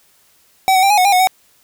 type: tone with pitch steps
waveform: square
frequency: 764 / 748 / 787 / 833 / 733 / 804 / 732 / 750 Hz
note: G5 / F#5 / G5 / G#5 / F#5 / G5 / F#5 / F#5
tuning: -45 / +19 / +7 / +5 / -16 / +44 / -19 / +23 cents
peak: -10 dBFS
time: 0.68-1.272 s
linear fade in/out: 0 ms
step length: 74 ms
effects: white hiss -54 dBFS RMS until 1.63 s